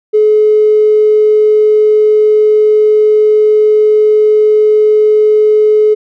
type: tone with tanh clipping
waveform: triangle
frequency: 426.8 Hz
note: G#4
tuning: 47 cents sharp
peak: -4 dBFS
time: 0.13-5.95 s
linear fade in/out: 20 ms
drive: 2 dB
effects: none